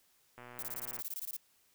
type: click train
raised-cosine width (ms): 0.5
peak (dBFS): -35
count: 77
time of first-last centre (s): 0.38-1.003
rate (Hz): 122
type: noise bursts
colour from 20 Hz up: violet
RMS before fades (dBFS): -40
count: 14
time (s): 0.59-1.366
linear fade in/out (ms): 0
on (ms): 35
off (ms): 22
effects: white hiss -70 dBFS RMS until 1.74 s